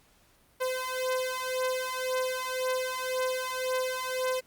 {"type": "beating tone pair", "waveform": "sawtooth", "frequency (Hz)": [512, 513.9], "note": ["C5", "C5"], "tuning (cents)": [-38, -31], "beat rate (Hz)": 1.9, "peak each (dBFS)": -28, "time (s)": [0.6, 4.41], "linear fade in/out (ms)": 20, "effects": ["pink hiss -63 dBFS RMS until 4.46 s", "Opus 48 kbps"]}